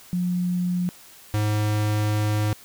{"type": "tone pair in turn", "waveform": ["sine", "square"], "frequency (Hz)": [178.6, 105.74], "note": ["F3", "G#2"], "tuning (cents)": [39, 32], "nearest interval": "major sixth", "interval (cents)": 907, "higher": "first", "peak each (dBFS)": -21, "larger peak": "neither", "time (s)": [[0.13, 0.89], [1.34, 2.53]], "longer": "second", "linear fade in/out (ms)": 0, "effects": ["white hiss -48 dBFS RMS until 2.64 s"]}